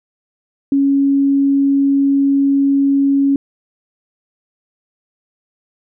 sine tone, 277.2 Hz, C#4, in tune, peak -10 dBFS, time 0.72-3.36 s, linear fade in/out 2 ms, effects none

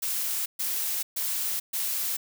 blue noise bursts, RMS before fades -29 dBFS, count 4, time 0.02-2.17 s, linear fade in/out 10 ms, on 440 ms, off 130 ms, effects none

